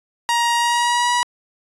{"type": "tone with pitch glide", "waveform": "sawtooth", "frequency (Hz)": [943, 970.1], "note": ["A#5", "B5"], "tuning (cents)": [20, -31], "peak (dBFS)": -12, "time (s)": [0.29, 1.23], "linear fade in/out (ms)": 0, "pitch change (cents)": 49, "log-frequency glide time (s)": [0.55, 1.12], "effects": ["resampled to 24000 Hz"]}